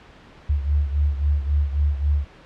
sine beating tone pair, 71.7 / 75.4 Hz, D2 / D2, -41 / +46 cents, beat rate 3.7 Hz, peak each -19 / -24 dBFS, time 0.49-2.25 s, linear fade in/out 10 ms, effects pink hiss -47 dBFS RMS until 2.45 s + low-pass 3000 Hz 12 dB/octave

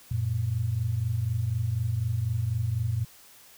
sine tone pair together, 92.5 / 116.54 Hz, F#2 / A#2, 0 / 0 cents, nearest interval major third, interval 400 cents, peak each -30 / -26 dBFS, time 0.11-3.05 s, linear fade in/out 5 ms, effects white hiss -53 dBFS RMS until 3.57 s

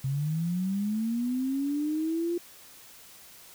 sine linear sweep, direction up, 130.7 to 349.2 Hz, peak -26 dBFS, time 0.04-2.38 s, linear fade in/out 5 ms, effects white hiss -51 dBFS RMS until 3.54 s

